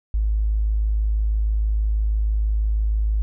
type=tone with tanh clipping; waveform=triangle; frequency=53.1 Hz; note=G#1; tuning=39 cents sharp; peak=-17 dBFS; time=0.14-3.22 s; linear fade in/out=0 ms; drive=3 dB; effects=none